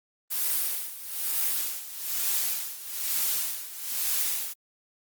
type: noise with tremolo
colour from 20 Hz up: blue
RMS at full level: -26 dBFS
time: 0.3-4.54 s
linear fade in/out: 20 ms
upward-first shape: sine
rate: 1.1 Hz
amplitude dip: 80%
effects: Opus 32 kbps